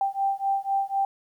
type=beating tone pair; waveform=sine; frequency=784 / 788 Hz; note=G5 / G5; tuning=0 / +9 cents; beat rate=4 Hz; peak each=-26 dBFS; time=0.01-1.05 s; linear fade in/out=2 ms; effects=10-bit